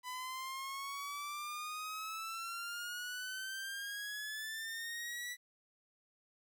sawtooth exponential sweep, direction up, 996 to 1968 Hz, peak -37 dBFS, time 0.03-5.37 s, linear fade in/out 50 ms, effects 12-bit

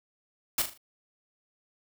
white noise with echo, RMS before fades -26 dBFS, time 0.58-0.62 s, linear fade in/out 2 ms, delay 39 ms, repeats 4, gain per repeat -8 dB, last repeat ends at 0.776 s, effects none

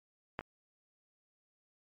clicks, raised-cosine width 0.5 ms, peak -20 / -30 dBFS, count 2, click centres 0.391 / 0.409 s, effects MP3 64 kbps

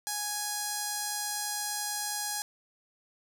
5% pulse tone with notch filter, 831 Hz, G#5, 1 cent sharp, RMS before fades -34 dBFS, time 0.07-2.42 s, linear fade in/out 0 ms, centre 2700 Hz, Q 1.1, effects none

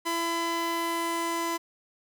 sawtooth tone pair together, 335.7 / 1007 Hz, E4 / B5, +32 / +33 cents, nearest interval octave + perfect fifth, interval 1901 cents, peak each -27 dBFS, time 0.05-1.58 s, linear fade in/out 20 ms, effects none

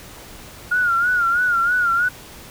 sine tone with vibrato, 1422 Hz, F6, 31 cents sharp, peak -15 dBFS, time 0.71-2.09 s, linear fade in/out 10 ms, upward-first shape sine, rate 3.1 Hz, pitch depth 81 cents each way, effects pink hiss -40 dBFS RMS until 2.5 s

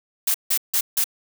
blue noise bursts, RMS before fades -20 dBFS, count 4, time 0.27-1.042 s, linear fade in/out 5 ms, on 73 ms, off 160 ms, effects none

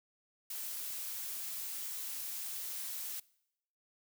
blue noise, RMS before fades -41 dBFS, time 0.5-3.2 s, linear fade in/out 5 ms, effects noise-tail reverb RT60 0.8 s tail -23 dB re dry

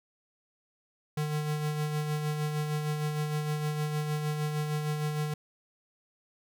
square tone with tremolo, 151 Hz, D3, 48 cents sharp, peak -28 dBFS, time 1.17-5.34 s, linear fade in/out 5 ms, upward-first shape sine, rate 6.5 Hz, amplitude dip 40%, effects none

